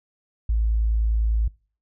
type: tone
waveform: sine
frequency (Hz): 55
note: A1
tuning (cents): 0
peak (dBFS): -18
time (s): 0.49-1.48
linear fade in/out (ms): 5
effects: noise-tail reverb RT60 0.4 s tail -24 dB re dry